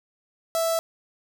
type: tone with notch filter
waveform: sawtooth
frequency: 659.3 Hz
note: E5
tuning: in tune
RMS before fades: -24 dBFS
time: 0.55-0.79 s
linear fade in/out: 0 ms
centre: 2300 Hz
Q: 0.66
effects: none